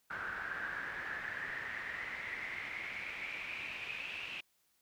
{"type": "noise with band-pass filter sweep", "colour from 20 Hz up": "brown", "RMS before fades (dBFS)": -42, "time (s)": [0.1, 4.41], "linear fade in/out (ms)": 10, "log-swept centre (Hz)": [1500, 2700], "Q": 8.5, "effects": ["white hiss -75 dBFS RMS until 4.81 s"]}